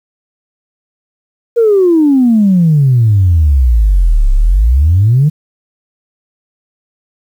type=exponential two-way sweep; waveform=sine; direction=down then up; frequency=480.1 to 32.59 to 158.9 Hz; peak=-4 dBFS; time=1.56-5.3 s; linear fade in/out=20 ms; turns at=4.32 s; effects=tanh soft clip ceiling -1 dBFS + 7-bit